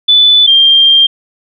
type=tone pair in turn; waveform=sine; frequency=3488 / 3187 Hz; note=A7 / G7; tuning=-16 / +28 cents; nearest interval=major second; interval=156 cents; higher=first; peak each=-3 dBFS; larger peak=neither; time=0.08-0.47 / 0.47-1.07 s; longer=second; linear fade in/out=10 ms; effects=none